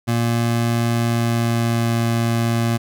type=tone with pitch glide; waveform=25% pulse; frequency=117.2 to 116.05 Hz; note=A#2 to A#2; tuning=+10 to -7 cents; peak=-13 dBFS; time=0.07-2.78 s; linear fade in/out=20 ms; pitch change=-17 cents; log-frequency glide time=0.96-2.02 s; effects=none